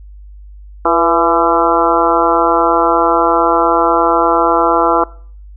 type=harmonic tone with a mistuned harmonic; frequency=168.5 Hz; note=E3; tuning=38 cents sharp; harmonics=2 / 3 / 4 / 5 / 6 / 7 / 8; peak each=-17 / -17 / -17 / -17 / -17 / -17 / -17 dBFS; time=0.85-5.04 s; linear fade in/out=5 ms; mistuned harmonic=3; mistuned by=-56 cents; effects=noise-tail reverb RT60 0.5 s tail -22 dB re dry + added 50 Hz sine -32 dBFS peak until 5.56 s